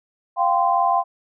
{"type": "chord", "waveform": "sine", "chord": "F suspended second", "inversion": "none", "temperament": "equal with one note detuned", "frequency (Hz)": [698.5, 784, 1035.7], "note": ["F5", "G5", "C6"], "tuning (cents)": [0, 0, -18], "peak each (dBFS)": -20, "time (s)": [0.36, 1.04], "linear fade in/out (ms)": 50, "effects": []}